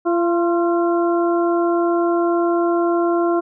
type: harmonic tone with a mistuned harmonic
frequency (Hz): 342.3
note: F4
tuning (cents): -35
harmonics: 1 / 2 / 3 / 4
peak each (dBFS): -16 / -22 / -26 / -28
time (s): 0.05-3.41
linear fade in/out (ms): 20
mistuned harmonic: 3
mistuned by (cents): +45
effects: none